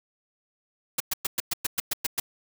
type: noise bursts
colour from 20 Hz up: white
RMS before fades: -26 dBFS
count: 10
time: 0.98-2.2 s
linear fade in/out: 5 ms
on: 23 ms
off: 110 ms
effects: none